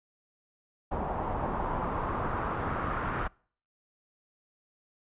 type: noise with low-pass filter sweep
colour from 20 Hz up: pink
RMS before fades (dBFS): -32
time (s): 0.91-3.28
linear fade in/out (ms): 10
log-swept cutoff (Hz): 860 to 1400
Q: 2.7
effects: noise-tail reverb RT60 0.5 s tail -26 dB re dry + resampled to 8000 Hz